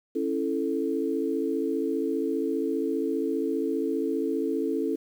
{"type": "chord", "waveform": "sine", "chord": "A major", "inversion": "first", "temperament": "just", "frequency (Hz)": [275, 330, 440], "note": ["C#4", "E4", "A4"], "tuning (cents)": [-14, 2, 0], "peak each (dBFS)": -29, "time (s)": [0.15, 4.96], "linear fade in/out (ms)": 10, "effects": ["9-bit"]}